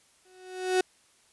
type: tone with exponential growth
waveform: 35% pulse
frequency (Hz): 369.9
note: F#4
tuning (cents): 0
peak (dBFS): -18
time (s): 0.25-0.81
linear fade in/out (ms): 5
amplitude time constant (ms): 120
effects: white hiss -63 dBFS RMS until 1.32 s + resampled to 24000 Hz